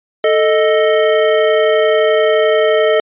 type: tone pair together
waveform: square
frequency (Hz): 440 / 622.3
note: A4 / D#5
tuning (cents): 0 / 0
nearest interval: tritone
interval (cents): 600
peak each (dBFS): -13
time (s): 0.24-3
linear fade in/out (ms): 2
effects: resampled to 8000 Hz